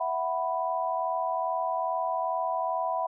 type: chord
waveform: sine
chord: E suspended second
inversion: none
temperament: just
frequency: 659.3 / 741.7 / 988.9 Hz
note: E5 / F#5 / B5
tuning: 0 / +4 / +2 cents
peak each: -31 / -31 / -30 dBFS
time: 0-3.07 s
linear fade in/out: 10 ms
effects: none